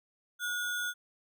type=tone with sample-and-hold; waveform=sine; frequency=1447 Hz; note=F#6; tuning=39 cents flat; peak=-31 dBFS; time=0.39-0.94 s; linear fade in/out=50 ms; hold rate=4900 Hz; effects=none